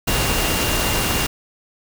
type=tone in noise; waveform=sine; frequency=2794 Hz; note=F7; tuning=in tune; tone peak=-28 dBFS; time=0.07-1.27 s; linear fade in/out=10 ms; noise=pink; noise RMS=-20 dBFS; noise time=0.07-1.27 s; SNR=-11 dB; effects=none